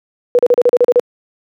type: tone bursts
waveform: sine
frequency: 488.8 Hz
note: B4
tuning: 18 cents flat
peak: -5 dBFS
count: 9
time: 0.35-0.996 s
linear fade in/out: 0 ms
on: 38 ms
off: 38 ms
effects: high-pass 300 Hz 12 dB/octave